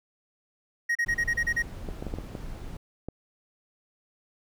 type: tone bursts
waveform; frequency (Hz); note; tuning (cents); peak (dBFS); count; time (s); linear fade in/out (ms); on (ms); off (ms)
triangle; 1882; A#6; +16; -21; 8; 0.89-1.625; 10; 63; 33
type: noise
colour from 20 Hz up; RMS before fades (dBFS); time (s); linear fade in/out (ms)
brown; -38; 1.06-2.77; 5
type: clicks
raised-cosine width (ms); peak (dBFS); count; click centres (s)
2; -21; 7; 1.888 / 2.025 / 2.067 / 2.139 / 2.186 / 2.352 / 3.086
effects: none